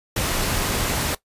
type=noise; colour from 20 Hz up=pink; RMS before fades=-23 dBFS; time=0.16-1.15 s; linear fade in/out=5 ms; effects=noise-tail reverb RT60 0.1 s tail -17 dB re dry + resampled to 32000 Hz